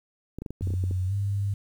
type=clicks; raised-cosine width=3 ms; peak=-22 dBFS; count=10; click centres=0.386 / 0.42 / 0.462 / 0.506 / 0.61 / 0.673 / 0.705 / 0.738 / 0.839 / 0.911 s
type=tone with pitch glide; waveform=sine; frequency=92.3 to 100.07 Hz; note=F#2 to G2; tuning=-4 to +36 cents; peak=-24 dBFS; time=0.62-1.54 s; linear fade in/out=5 ms; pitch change=+140 cents; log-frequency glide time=1.07-1.13 s
effects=9-bit